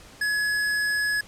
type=tone; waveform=square; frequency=1691 Hz; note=G#6; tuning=31 cents sharp; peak=-23 dBFS; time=0.21-1.21 s; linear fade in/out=5 ms; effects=pink hiss -48 dBFS RMS until 1.27 s + low-pass 10000 Hz 12 dB/octave